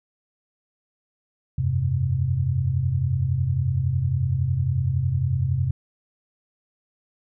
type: chord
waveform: sine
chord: F suspended second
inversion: none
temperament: just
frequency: 87.31 / 98.22 / 130.96 Hz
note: F2 / G2 / C3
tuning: 0 / +4 / +2 cents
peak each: -26 / -26 / -22 dBFS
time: 1.58-5.71 s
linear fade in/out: 5 ms
effects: none